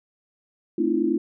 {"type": "chord", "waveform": "sine", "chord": "F dominant seventh", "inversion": "first", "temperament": "equal with one note detuned", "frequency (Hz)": [220, 261.6, 311.1, 340.9], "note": ["A3", "C4", "Eb4", "F4"], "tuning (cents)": [0, 0, 0, -42], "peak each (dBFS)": [-28, -27, -24, -23], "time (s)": [0.78, 1.18], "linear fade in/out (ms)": 5, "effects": []}